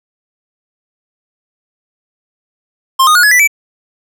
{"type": "tone with pitch steps", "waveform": "square", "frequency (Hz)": [1059, 1237.7, 1446.6, 1690.8, 1976.2, 2310], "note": ["C6", "D#6", "F#6", "G#6", "B6", "D7"], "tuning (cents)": [21, -9, -39, 31, 1, -29], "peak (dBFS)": -6, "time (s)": [2.99, 3.476], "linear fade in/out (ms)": 10, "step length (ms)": 81, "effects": []}